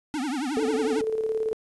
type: tone with vibrato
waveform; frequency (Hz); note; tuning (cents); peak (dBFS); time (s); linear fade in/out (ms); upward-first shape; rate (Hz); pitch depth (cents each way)
square; 277.2; C#4; 0; -27; 0.14-1.01; 0; triangle; 11; 260
type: tone with tremolo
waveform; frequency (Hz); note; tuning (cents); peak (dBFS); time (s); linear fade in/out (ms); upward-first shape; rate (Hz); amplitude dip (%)
sine; 440.5; A4; +2; -22; 0.57-1.53; 0; square; 18; 45
effects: resampled to 24000 Hz + 10-bit